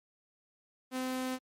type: tone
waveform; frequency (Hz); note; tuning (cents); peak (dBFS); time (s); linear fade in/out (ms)
sawtooth; 257.2; C4; -30; -29; 0.91-1.39; 50
effects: MP3 64 kbps